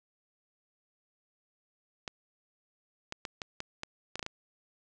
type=clicks; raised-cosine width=0.2 ms; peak=-19 dBFS; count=10; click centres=2.078 / 3.124 / 3.252 / 3.418 / 3.604 / 3.834 / 4.156 / 4.194 / 4.228 / 4.264 s; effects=resampled to 22050 Hz + 8-bit